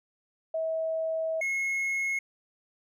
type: tone pair in turn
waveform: sine / triangle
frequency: 645 / 2170 Hz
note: E5 / C#7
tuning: -38 / -37 cents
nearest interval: octave + major sixth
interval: 2101 cents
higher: second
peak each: -27 / -25 dBFS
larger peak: second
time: 0.54-1.41 / 1.41-2.19 s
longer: first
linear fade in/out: 5 ms
effects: none